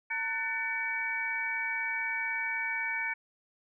sine tone cluster, 908 / 1498 / 1781 / 2269 Hz, A#5 / F#6 / A6 / C#7, -46 / +21 / +21 / +40 cents, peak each -40 / -38 / -37 / -32 dBFS, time 0.1-3.14 s, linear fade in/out 10 ms, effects none

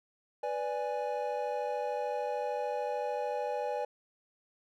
triangle chord, G# diminished, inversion first, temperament equal, 493.9 / 587.3 / 830.6 Hz, B4 / D5 / G#5, 0 / 0 / 0 cents, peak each -34 dBFS, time 0.43-3.85 s, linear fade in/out 5 ms, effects none

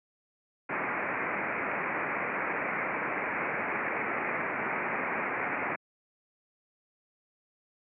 white low-pass noise, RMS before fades -32 dBFS, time 0.69-5.76 s, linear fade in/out 10 ms, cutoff 2400 Hz, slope 96 dB/octave, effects high-pass 200 Hz 12 dB/octave

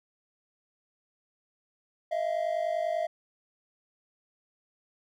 triangle tone pair together, 634 / 684.1 Hz, D#5 / F5, +32 / -36 cents, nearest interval minor second, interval 132 cents, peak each -28 dBFS, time 2.11-3.07 s, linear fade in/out 10 ms, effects none

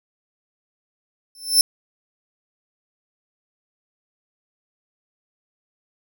25% pulse tone with exponential growth, 5320 Hz, E8, 15 cents sharp, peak -3 dBFS, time 1.35-1.61 s, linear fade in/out 1 ms, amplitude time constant 56 ms, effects none

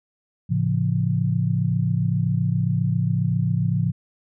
sine chord, A augmented, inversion none, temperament just, 110 / 137.5 / 171.88 Hz, A2 / C#3 / E#3, 0 / -14 / -27 cents, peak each -23 dBFS, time 0.49-3.92 s, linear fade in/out 20 ms, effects none

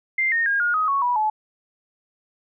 sine tone with pitch steps, 2093 / 1843.2 / 1623.3 / 1429.6 / 1259 / 1108.7 / 976.4 / 859.9 Hz, C7 / A#6 / G#6 / F6 / D#6 / C#6 / B5 / A5, 0 / -20 / -40 / +40 / +20 / 0 / -20 / -40 cents, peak -18 dBFS, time 0.18-1.3 s, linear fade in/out 5 ms, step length 140 ms, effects none

